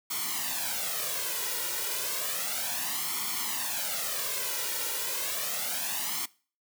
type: noise with flanger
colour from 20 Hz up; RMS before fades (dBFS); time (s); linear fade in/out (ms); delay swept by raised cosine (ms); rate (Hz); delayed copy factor
white; -32; 0.1-6.26; 10; 0.91 to 2.11; 0.32; +0.75
effects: noise-tail reverb RT60 0.4 s tail -22 dB re dry + high-pass 200 Hz 12 dB/octave